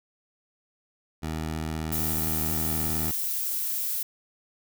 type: tone with vibrato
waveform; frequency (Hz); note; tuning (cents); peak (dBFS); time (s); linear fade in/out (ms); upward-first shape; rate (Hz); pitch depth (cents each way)
15% pulse; 79; D#2; +27; -23; 1.22-3.12; 20; sine; 15; 8
type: noise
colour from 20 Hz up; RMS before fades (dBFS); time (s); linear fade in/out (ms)
violet; -29; 1.92-4.03; 5
effects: none